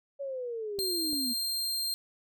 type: linear sweep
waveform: sine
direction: down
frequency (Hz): 566 to 233.1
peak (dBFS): -33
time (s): 0.19-1.34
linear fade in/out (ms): 20
type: clicks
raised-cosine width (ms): 2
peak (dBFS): -31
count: 2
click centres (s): 0.787 / 1.131
type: tone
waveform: sawtooth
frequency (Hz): 4186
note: C8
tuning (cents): 0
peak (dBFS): -27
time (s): 0.79-1.94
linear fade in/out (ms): 0
effects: none

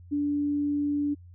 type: tone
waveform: sine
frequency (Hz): 290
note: D4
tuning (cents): -22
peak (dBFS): -24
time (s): 0.11-1.15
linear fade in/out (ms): 20
effects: added 88 Hz sine -46 dBFS peak until 1.34 s

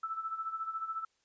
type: tone with tremolo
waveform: sine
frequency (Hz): 1318.5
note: E6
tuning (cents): 0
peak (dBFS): -32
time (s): 0.03-1.05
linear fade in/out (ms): 5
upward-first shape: sine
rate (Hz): 14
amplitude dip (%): 70
effects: white hiss -75 dBFS RMS until 1.24 s + resampled to 16000 Hz

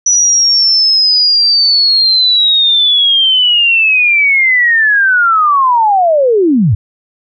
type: linear sweep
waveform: sine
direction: down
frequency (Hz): 5920 to 85.2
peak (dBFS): -6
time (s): 0.06-6.75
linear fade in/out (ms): 5
effects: none

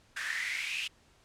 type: noise with high-pass filter sweep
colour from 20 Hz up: pink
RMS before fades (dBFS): -35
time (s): 0.16-0.88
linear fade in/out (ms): 10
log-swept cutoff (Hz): 1600 to 2800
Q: 8.4
effects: pink hiss -64 dBFS RMS until 1.24 s + low-pass 8000 Hz 12 dB/octave

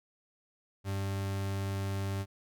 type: tone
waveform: 40% pulse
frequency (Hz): 98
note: G2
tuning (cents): 0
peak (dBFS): -31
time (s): 0.84-2.26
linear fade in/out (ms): 50
effects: none

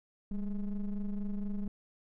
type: ring-modulated tone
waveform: triangle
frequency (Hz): 106.4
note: G#2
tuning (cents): +42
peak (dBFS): -27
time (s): 0.31-1.68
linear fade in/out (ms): 5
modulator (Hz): 94.3
effects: none

